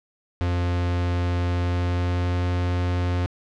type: tone with pitch glide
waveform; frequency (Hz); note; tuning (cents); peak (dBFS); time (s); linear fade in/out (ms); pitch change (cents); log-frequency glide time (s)
45% pulse; 88 to 88.82; F2 to F2; +14 to +30; -21; 0.41-3.26; 0; +16; 1.52-2.45
effects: low-pass 4000 Hz 12 dB/octave